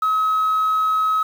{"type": "tone", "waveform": "sine", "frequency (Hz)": 1279, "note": "D#6", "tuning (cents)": 47, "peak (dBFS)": -14, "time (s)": [0.02, 1.23], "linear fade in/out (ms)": 5, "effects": ["tanh soft clip ceiling -14 dBFS", "7-bit"]}